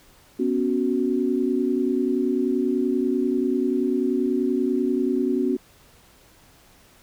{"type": "chord", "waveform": "sine", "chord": "B suspended second", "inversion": "none", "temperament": "equal", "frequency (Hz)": [246.9, 277.2, 370], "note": ["B3", "C#4", "F#4"], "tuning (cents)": [0, 0, 0], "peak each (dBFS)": -24, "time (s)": [0.39, 5.57], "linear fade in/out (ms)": 10, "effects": ["pink hiss -54 dBFS RMS until 7.02 s"]}